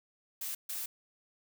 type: noise bursts at uneven times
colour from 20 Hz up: blue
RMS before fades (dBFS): -38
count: 2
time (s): 0.41-0.55 / 0.69-0.86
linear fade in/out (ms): 5
effects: none